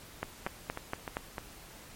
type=two click trains; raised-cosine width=0.5 ms; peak=-17 / -21 dBFS; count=5 / 4; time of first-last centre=0.23-1.169 / 0.47-1.382 s; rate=4.26 / 3.29 Hz; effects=pink hiss -51 dBFS RMS until 1.95 s + MP3 64 kbps